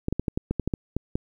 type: clicks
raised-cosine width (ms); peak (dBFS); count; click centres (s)
3; -12; 11; 0.084 / 0.126 / 0.196 / 0.282 / 0.375 / 0.51 / 0.597 / 0.676 / 0.738 / 0.966 / 1.155
effects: 9-bit